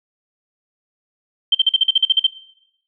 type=tone bursts; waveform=sine; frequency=3132 Hz; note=G7; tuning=2 cents flat; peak=-9 dBFS; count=11; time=1.52-2.268 s; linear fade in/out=5 ms; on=28 ms; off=44 ms; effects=noise-tail reverb RT60 0.8 s tail -18 dB re dry